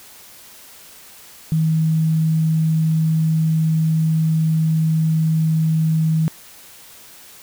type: tone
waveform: sine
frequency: 159.4 Hz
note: D#3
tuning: 42 cents sharp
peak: -14 dBFS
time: 1.52-6.28 s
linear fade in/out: 0 ms
effects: white hiss -43 dBFS RMS until 7.42 s